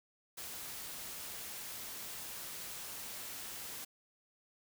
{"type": "noise", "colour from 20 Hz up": "white", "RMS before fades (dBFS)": -45, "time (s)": [0.37, 3.85], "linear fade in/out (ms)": 10, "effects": []}